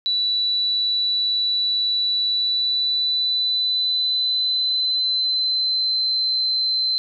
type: tone with pitch glide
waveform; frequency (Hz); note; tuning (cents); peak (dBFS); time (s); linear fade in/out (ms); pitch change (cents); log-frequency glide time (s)
sine; 3951 to 4081; B7 to C8; 0 to -44; -18; 0.06-6.98; 0; +56; 2.27-6
effects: none